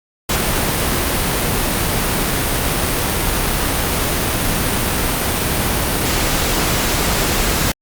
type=noise; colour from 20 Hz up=pink; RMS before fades=-17 dBFS; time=0.29-7.72 s; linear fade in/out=5 ms; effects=Opus 48 kbps